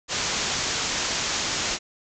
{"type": "low-pass noise", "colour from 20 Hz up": "white", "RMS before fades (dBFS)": -27, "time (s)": [0.08, 1.79], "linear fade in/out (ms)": 50, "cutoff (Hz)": 7300, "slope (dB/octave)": 96, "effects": []}